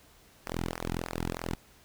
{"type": "tone with flanger", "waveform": "sawtooth", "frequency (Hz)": 42.36, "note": "E1", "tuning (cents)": 48, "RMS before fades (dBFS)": -35, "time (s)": [0.46, 1.55], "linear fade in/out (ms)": 0, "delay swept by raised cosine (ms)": [0.25, 1.85], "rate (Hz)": 3.2, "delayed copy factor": -0.95, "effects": ["pink hiss -59 dBFS RMS until 1.84 s"]}